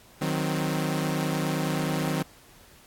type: chord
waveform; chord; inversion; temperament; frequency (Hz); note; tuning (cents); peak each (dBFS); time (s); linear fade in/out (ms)
sawtooth; C diminished; first; equal; 155.56 / 185 / 261.6; Eb3 / Gb3 / C4; 0 / 0 / 0; -24 / -27 / -27; 0.21-2.23; 10
effects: pink hiss -54 dBFS RMS until 2.86 s + AAC 64 kbps